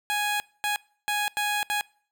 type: tone bursts at uneven times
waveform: 15% pulse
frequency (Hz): 830.6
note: G#5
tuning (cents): 0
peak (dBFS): -18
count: 5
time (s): 0.1-0.4 / 0.64-0.76 / 1.08-1.28 / 1.37-1.63 / 1.7-1.81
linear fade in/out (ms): 0
effects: noise-tail reverb RT60 0.5 s tail -24 dB re dry